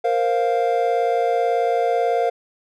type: chord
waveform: triangle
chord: Bb suspended second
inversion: none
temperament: just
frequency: 466.2 / 524.4 / 699.2 Hz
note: Bb4 / C5 / F5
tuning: 0 / +4 / +2 cents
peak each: -19 / -22 / -18 dBFS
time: 0.04-2.3 s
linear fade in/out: 10 ms
effects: none